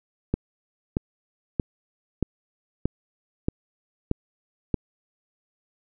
click train, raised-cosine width 3 ms, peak -9 dBFS, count 8, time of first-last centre 0.34-4.743 s, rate 1.59 Hz, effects none

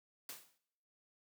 white noise with exponential decay, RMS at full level -44 dBFS, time 0.29-0.58 s, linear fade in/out 2 ms, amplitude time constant 63 ms, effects noise-tail reverb RT60 0.8 s tail -22 dB re dry + high-pass 150 Hz 12 dB/octave

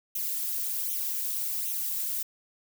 violet noise with flanger, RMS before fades -31 dBFS, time 0.15-2.23 s, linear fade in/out 5 ms, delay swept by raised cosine 0.31 to 3.21 ms, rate 1.3 Hz, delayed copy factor +0.8, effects none

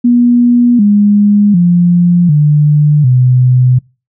sine tone with pitch steps, 241.6 / 205.5 / 174.83 / 148.72 / 126.51 Hz, B3 / G#3 / F3 / D3 / B2, -38 / -18 / +2 / +22 / +42 cents, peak -4 dBFS, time 0.04-3.79 s, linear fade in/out 10 ms, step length 750 ms, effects noise-tail reverb RT60 0.3 s tail -25 dB re dry

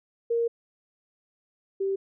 sine tone pair in turn, 466.2 / 389.3 Hz, A#4 / G4, 0 / -12 cents, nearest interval minor third, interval 312 cents, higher first, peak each -22 / -24 dBFS, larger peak first, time 0.3-0.48 / 1.8-1.96 s, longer first, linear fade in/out 10 ms, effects none

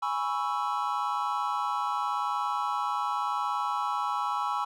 triangle chord, C# minor seventh, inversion second, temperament equal, 830.6 / 987.8 / 1108.7 / 1318.5 Hz, G#5 / B5 / C#6 / E6, 0 / 0 / 0 / 0 cents, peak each -31 dBFS, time 0.02-4.65 s, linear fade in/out 10 ms, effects none

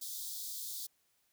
white high-pass noise, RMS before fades -42 dBFS, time 0.01-0.87 s, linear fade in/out 10 ms, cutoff 3400 Hz, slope 96 dB/octave, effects white hiss -75 dBFS RMS until 1.32 s

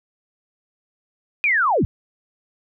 sine linear sweep, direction down, 2489 to 59.7 Hz, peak -15 dBFS, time 1.44-1.85 s, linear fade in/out 0 ms, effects none

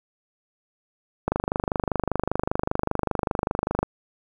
click train, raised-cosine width 1 ms, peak -8 dBFS, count 65, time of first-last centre 1.28-3.83 s, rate 25.1 Hz, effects 8-bit

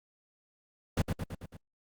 brown noise with echo, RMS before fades -27 dBFS, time 0.97-1.02 s, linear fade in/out 5 ms, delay 110 ms, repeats 5, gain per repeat -4 dB, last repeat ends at 1.57 s, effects Opus 48 kbps

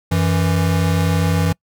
square tone pair together, 92.5 / 164.94 Hz, F#2 / E3, 0 / +1 cents, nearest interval minor seventh, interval 1001 cents, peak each -18 dBFS, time 0.11-1.53 s, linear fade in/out 10 ms, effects noise-tail reverb RT60 0.1 s tail -26 dB re dry

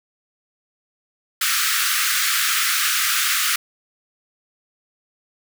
pink high-pass noise, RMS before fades -20 dBFS, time 1.41-3.56 s, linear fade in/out 5 ms, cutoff 1200 Hz, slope 96 dB/octave, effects none

